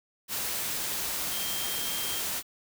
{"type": "tone in noise", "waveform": "sine", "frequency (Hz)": 3186, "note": "G7", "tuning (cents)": 27, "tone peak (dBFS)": -37, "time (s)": [1.3, 2.23], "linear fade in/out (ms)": 50, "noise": "white", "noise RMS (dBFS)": -32, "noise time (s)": [0.28, 2.43], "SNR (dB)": -8, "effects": []}